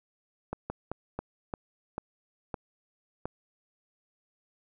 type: slowing click train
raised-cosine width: 1 ms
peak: -19 dBFS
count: 8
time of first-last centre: 0.53-3.256 s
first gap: 170 ms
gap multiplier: 1.27
effects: none